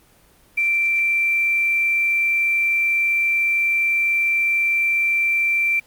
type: tone with quantisation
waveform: sine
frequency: 2349 Hz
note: D7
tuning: in tune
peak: -16 dBFS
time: 0.57-5.8 s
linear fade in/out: 10 ms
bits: 7
effects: pink hiss -54 dBFS RMS until 5.86 s + Opus 24 kbps